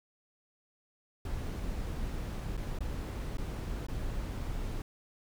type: noise with dropouts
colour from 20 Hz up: brown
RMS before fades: -36 dBFS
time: 1.25-4.82 s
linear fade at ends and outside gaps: 2 ms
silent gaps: 2.569-2.575 / 2.788-2.806 / 3.371-3.382 / 3.867-3.884 s
effects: none